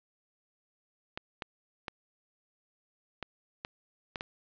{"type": "clicks", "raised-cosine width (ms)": 0.3, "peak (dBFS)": -20, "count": 7, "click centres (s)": [1.175, 1.422, 1.882, 3.227, 3.649, 4.158, 4.209], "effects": ["resampled to 11025 Hz", "8-bit"]}